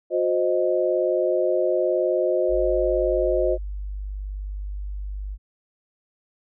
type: chord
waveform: sine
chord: C diminished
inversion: second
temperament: equal with one note detuned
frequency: 361.8 / 523.3 / 622.3 Hz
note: Gb4 / C5 / Eb5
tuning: -39 / 0 / 0 cents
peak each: -23 dBFS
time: 0.1-3.58 s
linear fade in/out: 50 ms
type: tone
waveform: sine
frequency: 49.58 Hz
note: G1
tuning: 20 cents sharp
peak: -28 dBFS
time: 2.48-5.38 s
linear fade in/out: 50 ms
effects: none

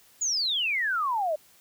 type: exponential sweep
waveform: sine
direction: down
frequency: 7040 to 587.3 Hz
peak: -24 dBFS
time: 0.21-1.36 s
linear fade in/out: 10 ms
effects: white hiss -58 dBFS RMS until 1.6 s

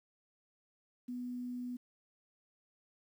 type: tone with quantisation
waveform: sine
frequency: 246.9 Hz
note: B3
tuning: in tune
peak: -38 dBFS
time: 1.08-1.77 s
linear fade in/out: 10 ms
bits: 11
effects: none

